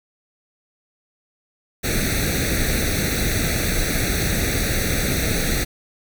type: noise with comb filter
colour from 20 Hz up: pink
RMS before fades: -21 dBFS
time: 1.83-5.65 s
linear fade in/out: 20 ms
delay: 0.49 ms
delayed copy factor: +0.95
effects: none